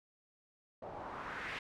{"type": "noise with low-pass filter sweep", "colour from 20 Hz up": "white", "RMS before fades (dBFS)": -44, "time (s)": [0.82, 1.59], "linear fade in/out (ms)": 5, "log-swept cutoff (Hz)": [630, 2300], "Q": 2.3, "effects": []}